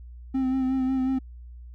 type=tone with vibrato; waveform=triangle; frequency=261.6 Hz; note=C4; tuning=in tune; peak=-20 dBFS; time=0.34-1.19 s; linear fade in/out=10 ms; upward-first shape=sine; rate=5.5 Hz; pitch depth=28 cents each way; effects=added 60 Hz sine -40 dBFS peak until 1.74 s